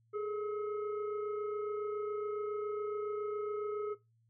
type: tone with frequency modulation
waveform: sine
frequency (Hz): 416.9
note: G#4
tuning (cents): +7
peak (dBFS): -34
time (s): 0.13-3.95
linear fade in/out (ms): 20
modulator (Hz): 861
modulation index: 0.64
effects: noise-tail reverb RT60 0.2 s tail -17 dB re dry + added 114 Hz sine -68 dBFS peak until 4.29 s